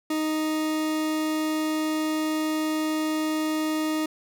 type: tone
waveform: 40% pulse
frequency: 311.1 Hz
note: D#4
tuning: in tune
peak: -23 dBFS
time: 0.1-4.06 s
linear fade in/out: 5 ms
effects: none